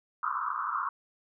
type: band-pass noise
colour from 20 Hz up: pink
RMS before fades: -32 dBFS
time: 0.23-0.89 s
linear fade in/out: 2 ms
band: 1000 to 1400 Hz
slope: 96 dB/octave
effects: none